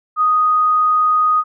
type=tone; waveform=sine; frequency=1244.5 Hz; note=D#6; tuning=in tune; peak=-11 dBFS; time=0.16-1.44 s; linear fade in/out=50 ms; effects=none